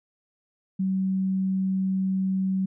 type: tone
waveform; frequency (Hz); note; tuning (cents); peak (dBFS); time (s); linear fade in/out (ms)
sine; 190; F#3; +46; -22; 0.79-2.66; 10
effects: none